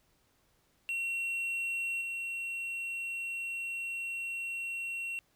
triangle tone with level steps, 2730 Hz, F7, 40 cents flat, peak -30 / -33 dBFS, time 0.89-5.19 s, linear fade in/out 0 ms, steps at 2.01 s, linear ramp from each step 5 ms, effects pink hiss -71 dBFS RMS until 5.35 s

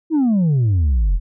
sine exponential sweep, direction down, 334.2 to 38.89 Hz, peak -10 dBFS, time 0.1-1.2 s, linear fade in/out 50 ms, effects tanh soft clip ceiling -12 dBFS

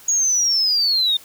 sine linear sweep, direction down, 6720 to 3622 Hz, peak -14 dBFS, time 0.08-1.17 s, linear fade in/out 5 ms, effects tanh soft clip ceiling -11 dBFS + white hiss -45 dBFS RMS until 1.24 s

